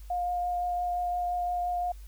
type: tone with vibrato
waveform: sine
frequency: 710 Hz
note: F5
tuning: 28 cents sharp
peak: -27 dBFS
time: 0.1-1.92 s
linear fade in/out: 5 ms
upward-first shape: triangle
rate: 5.8 Hz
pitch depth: 12 cents each way
effects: added 50 Hz sine -42 dBFS peak until 2.07 s + white hiss -60 dBFS RMS until 2.07 s